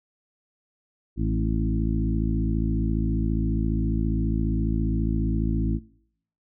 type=harmonic tone with a mistuned harmonic; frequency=54.7 Hz; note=A1; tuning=9 cents flat; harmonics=1 / 2 / 3 / 4 / 5 / 6; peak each=-25 / -28 / -30 / -31 / -32 / -33 dBFS; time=1.16-5.8 s; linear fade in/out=50 ms; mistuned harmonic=4; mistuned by=+22 cents; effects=noise-tail reverb RT60 0.7 s tail -22 dB re dry